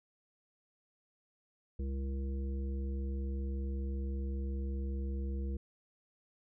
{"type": "harmonic tone", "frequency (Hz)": 67.4, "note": "C#2", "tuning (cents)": -48, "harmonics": [1, 3, 5, 7], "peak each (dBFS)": [-34, -44, -48, -51], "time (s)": [1.79, 5.57], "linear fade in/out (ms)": 5, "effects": []}